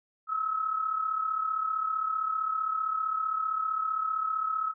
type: tone pair together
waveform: sine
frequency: 1285.6 / 1321 Hz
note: E6 / E6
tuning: -44 / +3 cents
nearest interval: unison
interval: 47 cents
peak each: -28 / -34 dBFS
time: 0.27-4.74 s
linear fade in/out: 50 ms
effects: none